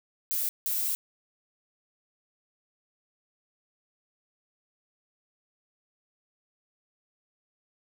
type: noise bursts at uneven times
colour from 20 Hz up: violet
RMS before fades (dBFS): -29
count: 2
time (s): 0.31-0.49 / 0.66-0.95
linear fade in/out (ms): 0
effects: none